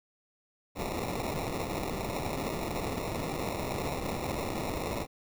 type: noise with sample-and-hold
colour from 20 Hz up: white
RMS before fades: -34 dBFS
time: 0.75-5.07 s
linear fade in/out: 50 ms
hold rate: 1575 Hz
effects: none